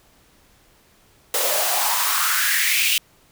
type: noise with high-pass filter sweep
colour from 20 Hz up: white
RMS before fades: -20 dBFS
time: 1.34-2.98 s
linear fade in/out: 2 ms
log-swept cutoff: 470 to 2900 Hz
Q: 5
effects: pink hiss -56 dBFS RMS until 3.31 s